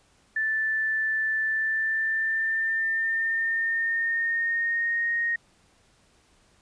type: tone with pitch glide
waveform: sine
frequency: 1760 to 1863.6 Hz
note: A6 to A#6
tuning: 0 to -1 cents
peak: -23 dBFS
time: 0.36-5.36 s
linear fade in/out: 5 ms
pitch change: +99 cents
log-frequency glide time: 1.44-5.12 s
effects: pink hiss -62 dBFS RMS until 6.61 s + resampled to 22050 Hz